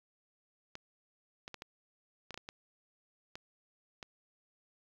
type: clicks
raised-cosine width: 0.2 ms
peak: -26 dBFS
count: 10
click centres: 0.754 / 1.479 / 1.543 / 1.621 / 2.307 / 2.343 / 2.376 / 2.489 / 3.355 / 4.028 s
effects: low-pass 6000 Hz 12 dB/octave + 9-bit